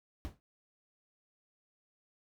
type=noise with exponential decay; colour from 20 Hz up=brown; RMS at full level=-38 dBFS; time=0.25-0.4 s; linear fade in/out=0 ms; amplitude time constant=31 ms; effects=none